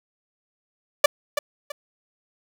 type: tone with echo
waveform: sawtooth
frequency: 583 Hz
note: D5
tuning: 13 cents flat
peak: -6 dBFS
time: 1.04-1.06 s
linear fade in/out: 5 ms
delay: 330 ms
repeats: 2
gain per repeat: -10 dB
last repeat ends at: 1.72 s
effects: none